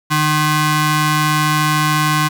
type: ring-modulated tone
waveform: sawtooth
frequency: 457.1 Hz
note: A#4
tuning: 34 cents flat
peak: -6 dBFS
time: 0.1-2.29 s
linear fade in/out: 20 ms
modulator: 609 Hz
effects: 8-bit